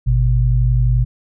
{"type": "tone pair together", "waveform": "sine", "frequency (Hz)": [51.91, 123.47], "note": ["G#1", "B2"], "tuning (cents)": [0, 0], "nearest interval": "octave + minor third", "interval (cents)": 1500, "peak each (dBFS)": -14, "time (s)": [0.06, 1.05], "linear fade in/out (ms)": 20, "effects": []}